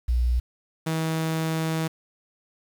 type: tone pair in turn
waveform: sine / sawtooth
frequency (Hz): 60.5 / 160.72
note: B1 / E3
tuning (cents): -35 / -44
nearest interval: octave + perfect fourth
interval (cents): 1691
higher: second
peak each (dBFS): -19 / -20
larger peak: first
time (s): 0.08-0.4 / 0.86-1.88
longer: second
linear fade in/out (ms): 10
effects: 8-bit